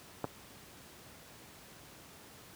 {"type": "clicks", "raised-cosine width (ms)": 1, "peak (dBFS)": [-19, -29], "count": 2, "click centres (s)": [0.243, 0.25], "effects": ["pink hiss -54 dBFS RMS until 2.55 s", "high-pass 80 Hz 12 dB/octave"]}